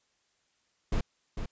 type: noise with echo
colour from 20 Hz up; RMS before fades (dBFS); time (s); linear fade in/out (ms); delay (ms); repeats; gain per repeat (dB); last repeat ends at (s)
brown; -27; 0.92-1.01; 5; 450; 1; -7; 1.46
effects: white hiss -73 dBFS RMS until 1.51 s + resampled to 16000 Hz